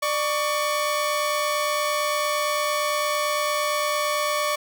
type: tone pair together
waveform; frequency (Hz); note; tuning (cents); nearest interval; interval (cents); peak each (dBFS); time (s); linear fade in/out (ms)
sawtooth; 595.9 / 1123; D5 / C#6; +25 / +22; major seventh; 1097; -21; 0.02-4.56; 10
effects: none